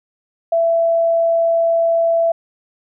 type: tone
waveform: sine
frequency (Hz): 667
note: E5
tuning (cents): +20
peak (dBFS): -12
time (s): 0.52-2.32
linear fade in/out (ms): 5
effects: none